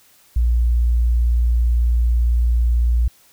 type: tone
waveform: sine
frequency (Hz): 59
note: A#1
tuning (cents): +22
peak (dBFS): -13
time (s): 0.36-3.08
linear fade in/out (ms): 5
effects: white hiss -53 dBFS RMS until 3.32 s